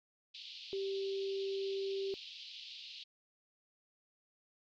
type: band-pass noise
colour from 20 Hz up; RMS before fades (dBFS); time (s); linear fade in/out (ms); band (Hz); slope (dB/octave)
white; -50; 0.34-3.04; 10; 2700 to 4600; 48
type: tone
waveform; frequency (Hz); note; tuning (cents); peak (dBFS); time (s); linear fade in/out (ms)
sine; 390.4; G4; -7; -35; 0.73-2.14; 0
effects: none